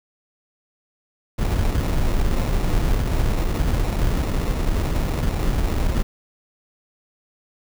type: noise with sample-and-hold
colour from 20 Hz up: brown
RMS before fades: -20 dBFS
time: 1.38-6.03 s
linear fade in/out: 10 ms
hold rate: 1575 Hz
effects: none